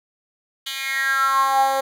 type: tone with high-pass filter sweep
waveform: 10% pulse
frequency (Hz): 270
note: C#4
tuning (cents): -45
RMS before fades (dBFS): -20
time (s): 0.66-1.81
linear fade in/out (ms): 10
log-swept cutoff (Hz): 3000 to 600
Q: 7.4
effects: none